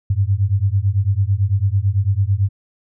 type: beating tone pair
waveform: sine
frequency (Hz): 94.4 / 103.4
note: F#2 / G#2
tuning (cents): +35 / -7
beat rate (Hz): 9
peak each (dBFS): -17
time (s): 0.1-2.49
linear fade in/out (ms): 5
effects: none